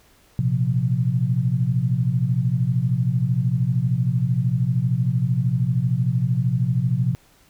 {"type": "chord", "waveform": "sine", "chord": "Bb suspended second", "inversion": "none", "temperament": "equal with one note detuned", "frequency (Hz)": [116.54, 129.53, 174.61], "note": ["Bb2", "C3", "F3"], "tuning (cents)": [0, -17, 0], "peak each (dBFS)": [-23, -20, -25], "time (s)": [0.39, 7.15], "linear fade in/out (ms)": 0, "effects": ["pink hiss -56 dBFS RMS until 7.49 s"]}